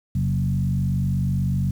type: tone with frequency modulation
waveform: sine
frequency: 132.8 Hz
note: C3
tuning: 26 cents sharp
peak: -19 dBFS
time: 0.15-1.71 s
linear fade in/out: 5 ms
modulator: 48.1 Hz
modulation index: 1.2
effects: 8-bit